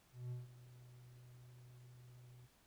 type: tone with ADSR envelope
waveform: triangle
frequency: 123.47 Hz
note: B2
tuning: in tune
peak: -39 dBFS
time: 0.12-2.48 s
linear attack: 190 ms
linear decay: 160 ms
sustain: -16 dB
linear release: 31 ms
effects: pink hiss -71 dBFS RMS until 2.66 s